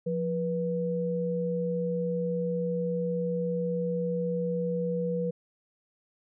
sine tone pair together, 174.61 / 487.4 Hz, F3 / B4, 0 / -23 cents, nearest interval octave + tritone, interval 1777 cents, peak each -30 / -29 dBFS, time 0.06-5.31 s, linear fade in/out 10 ms, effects none

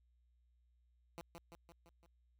10% pulse tone with echo, 169.2 Hz, E3, 45 cents sharp, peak -38 dBFS, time 1.18-1.21 s, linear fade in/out 0 ms, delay 170 ms, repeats 5, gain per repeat -4 dB, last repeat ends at 2.06 s, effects added 60 Hz sine -70 dBFS peak until 2.39 s

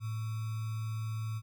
sine tone with sample-and-hold, 110 Hz, A2, in tune, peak -33 dBFS, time 0-1.42 s, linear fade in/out 50 ms, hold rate 1225 Hz, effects none

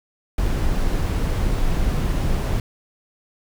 brown noise, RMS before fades -20 dBFS, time 0.38-2.6 s, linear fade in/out 2 ms, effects none

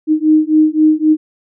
sine beating tone pair, 308.1 / 311.9 Hz, D#4 / D#4, -17 / +4 cents, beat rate 3.8 Hz, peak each -11 dBFS, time 0.07-1.17 s, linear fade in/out 50 ms, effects none

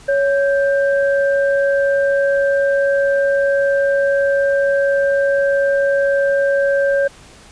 sine tone pair together, 557 / 1575.4 Hz, C#5 / G6, +8 / +8 cents, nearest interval octave + tritone, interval 1800 cents, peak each -13 / -21 dBFS, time 0.08-7.08 s, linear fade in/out 10 ms, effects pink hiss -43 dBFS RMS until 7.51 s + resampled to 22050 Hz

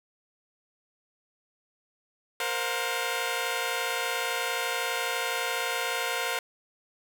10% pulse chord, Bb suspended second, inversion none, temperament equal with one note detuned, 466.2 / 523.3 / 715.2 Hz, Bb4 / C5 / F5, 0 / 0 / +41 cents, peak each -24 dBFS, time 2.4-6.39 s, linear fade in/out 2 ms, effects none

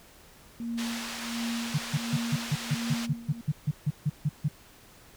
sine tone with tremolo, 233.1 Hz, A#3, in tune, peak -29 dBFS, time 0.6-3.41 s, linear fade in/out 0 ms, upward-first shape sine, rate 1.4 Hz, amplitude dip 80%
white band-pass noise, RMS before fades -38 dBFS, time 0.77-3.07 s, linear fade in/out 20 ms, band 470 to 5000 Hz, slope 12 dB/octave
sine tone bursts, 149 Hz, D3, 25 cents sharp, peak -22 dBFS, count 15, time 1.74-4.485 s, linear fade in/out 10 ms, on 43 ms, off 150 ms
effects pink hiss -54 dBFS RMS until 5.16 s

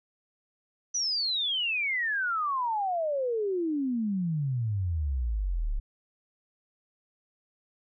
sine exponential sweep, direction down, 6020 to 33 Hz, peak -26 dBFS, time 0.94-5.8 s, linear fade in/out 10 ms, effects none

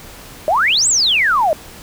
sine exponential two-way sweep, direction up then down, 587.3 to 8270 to 587.3 Hz, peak -11 dBFS, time 0.48-1.53 s, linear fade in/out 0 ms, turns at 0.88 s, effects pink hiss -37 dBFS RMS until 1.82 s

